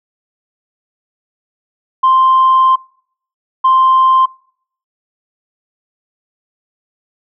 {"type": "tone bursts at uneven times", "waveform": "sine", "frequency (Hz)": 1046.5, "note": "C6", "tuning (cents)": 0, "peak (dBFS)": -5, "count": 2, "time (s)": [[2.03, 2.76], [3.64, 4.26]], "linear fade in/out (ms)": 10, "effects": ["noise-tail reverb RT60 0.6 s tail -25 dB re dry", "tanh soft clip ceiling -3 dBFS"]}